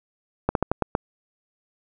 slowing click train, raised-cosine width 1 ms, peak -6 dBFS, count 6, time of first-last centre 0.49-0.951 s, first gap 62 ms, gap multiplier 1.2, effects none

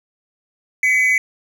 triangle tone pair together, 2024 / 2259 Hz, B6 / C#7, +42 / +32 cents, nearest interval major second, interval 190 cents, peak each -14 dBFS, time 0.83-1.18 s, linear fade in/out 2 ms, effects none

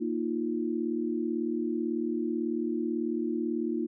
sine chord, Bb suspended fourth, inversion none, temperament equal, 233.1 / 311.1 / 349.2 Hz, Bb3 / Eb4 / F4, 0 / 0 / 0 cents, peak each -32 dBFS, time 0-3.87 s, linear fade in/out 20 ms, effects none

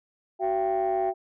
sine tone cluster, 375.5 / 675 / 782 Hz, F#4 / E5 / G5, +26 / +41 / -4 cents, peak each -26 dBFS, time 0.39-1.14 s, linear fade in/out 50 ms, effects tanh soft clip ceiling -18 dBFS

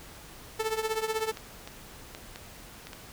sawtooth tone with tremolo, 440 Hz, A4, in tune, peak -21 dBFS, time 0.59-1.32 s, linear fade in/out 10 ms, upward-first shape triangle, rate 16 Hz, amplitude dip 85%
clicks, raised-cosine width 0.2 ms, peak -23 dBFS, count 6, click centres 1.372 / 1.675 / 2.149 / 2.359 / 2.87 / 2.932 s
effects pink hiss -48 dBFS RMS until 3.12 s

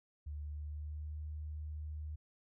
sine tone with pitch glide, 74 to 76.17 Hz, D2 to D#2, +14 to -36 cents, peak -40 dBFS, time 0.26-2.16 s, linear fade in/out 10 ms, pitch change +50 cents, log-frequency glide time 0.41-1.17 s, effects none

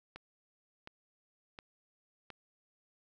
click train, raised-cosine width 0.3 ms, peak -30 dBFS, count 4, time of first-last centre 0.16-2.303 s, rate 1.4 Hz, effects none

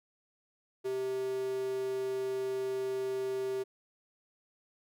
square tone with high-pass filter, 130 Hz, C3, 11 cents flat, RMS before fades -34 dBFS, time 0.84-3.64 s, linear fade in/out 20 ms, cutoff 370 Hz, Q 6.6, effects none

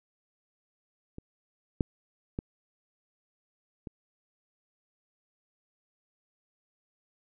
clicks, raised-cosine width 3 ms, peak -28 / -12 / -19 / -26 dBFS, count 4, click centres 1.184 / 1.808 / 2.389 / 3.872 s, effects none

